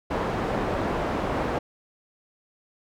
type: low-pass noise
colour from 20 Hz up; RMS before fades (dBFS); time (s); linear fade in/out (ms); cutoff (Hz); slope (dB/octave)
white; -27; 0.1-1.59; 10; 810; 12
effects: none